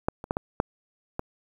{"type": "clicks", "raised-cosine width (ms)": 1, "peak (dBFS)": [-9, -23, -11, -13, -7, -15], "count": 6, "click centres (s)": [0.085, 0.241, 0.309, 0.369, 0.601, 1.194], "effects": ["8-bit"]}